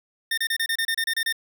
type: tone bursts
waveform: 25% pulse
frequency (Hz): 1818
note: A#6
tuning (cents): -44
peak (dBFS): -18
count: 11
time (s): 0.31-1.326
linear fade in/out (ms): 5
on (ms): 66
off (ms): 29
effects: none